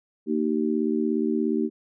harmonic tone, 77 Hz, D#2, 17 cents flat, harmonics 3 / 4 / 5, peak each -25 / -26 / -27 dBFS, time 0.26-1.7 s, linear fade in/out 50 ms, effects none

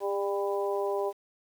harmonic tone with a mistuned harmonic, 198.8 Hz, G3, 25 cents sharp, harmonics 2 / 3 / 4 / 5, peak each -29 / -33 / -36 / -37 dBFS, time 0-1.13 s, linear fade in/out 50 ms, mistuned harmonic 2, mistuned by +17 cents, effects 9-bit

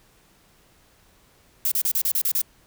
violet noise bursts, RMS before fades -22 dBFS, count 8, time 1.65-2.416 s, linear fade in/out 2 ms, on 66 ms, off 34 ms, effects pink hiss -58 dBFS RMS until 2.66 s

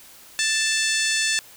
harmonic tone, 882 Hz, A5, 4 cents sharp, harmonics 2 / 3 / 4 / 5 / 6 / 7 / 8 / 9 / 10, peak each -25 / -27 / -28 / -29 / -30 / -30 / -31 / -32 / -32 dBFS, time 0.39-1.39 s, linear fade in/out 0 ms, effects white hiss -47 dBFS RMS until 1.56 s

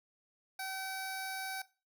10% pulse tone with notch filter, 765 Hz, G5, 42 cents flat, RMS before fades -40 dBFS, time 0.59-1.62 s, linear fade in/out 5 ms, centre 3100 Hz, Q 1.5, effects noise-tail reverb RT60 0.3 s tail -17 dB re dry

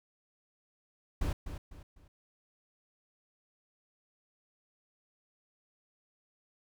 brown noise with echo, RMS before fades -31 dBFS, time 1.21-1.33 s, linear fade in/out 5 ms, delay 250 ms, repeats 3, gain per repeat -9 dB, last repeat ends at 2.08 s, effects none

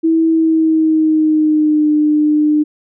sine tone with pitch glide, 324.9 to 301.4 Hz, E4 to D4, -25 to +45 cents, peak -9 dBFS, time 0.03-2.64 s, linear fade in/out 20 ms, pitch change -130 cents, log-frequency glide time 0.28-1.91 s, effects none

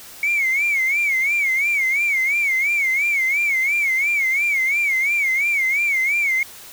sine tone with vibrato, 2217 Hz, C#7, in tune, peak -15 dBFS, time 0.23-6.43 s, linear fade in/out 2 ms, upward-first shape sine, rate 2.9 Hz, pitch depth 130 cents each way, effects tanh soft clip ceiling -13 dBFS + white hiss -40 dBFS RMS until 6.72 s

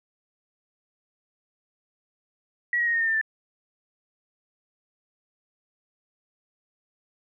sine tone with pitch steps, 1923 / 1896.5 / 1870.4 / 1844.7 / 1819.3 / 1794.2 / 1769.5 Hz, B6 / A#6 / A#6 / A#6 / A#6 / A6 / A6, -47 / +29 / +5 / -19 / -43 / +33 / +9 cents, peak -21 dBFS, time 2.73-3.213 s, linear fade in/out 2 ms, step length 69 ms, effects none

